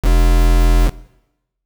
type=tone with quantisation; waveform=triangle; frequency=42.11 Hz; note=E1; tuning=38 cents sharp; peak=-6 dBFS; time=0.02-0.91 s; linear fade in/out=50 ms; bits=3; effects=noise-tail reverb RT60 0.9 s tail -20 dB re dry